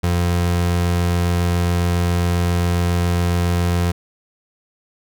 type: tone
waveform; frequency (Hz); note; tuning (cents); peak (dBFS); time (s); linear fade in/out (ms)
30% pulse; 87.31; F2; 0; -13; 0.03-3.92; 10
effects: none